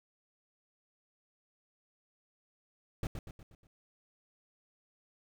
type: noise with echo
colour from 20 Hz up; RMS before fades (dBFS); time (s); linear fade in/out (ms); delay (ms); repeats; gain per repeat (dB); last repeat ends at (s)
brown; -34; 3.03-3.07; 2; 120; 5; -6; 3.67
effects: none